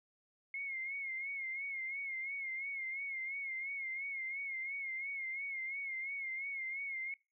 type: tone with vibrato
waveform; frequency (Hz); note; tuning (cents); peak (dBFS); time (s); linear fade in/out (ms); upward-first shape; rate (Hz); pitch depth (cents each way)
sine; 2156; C#7; -49; -38; 0.54-7.14; 2; sine; 2.9; 64
effects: noise-tail reverb RT60 0.3 s tail -25 dB re dry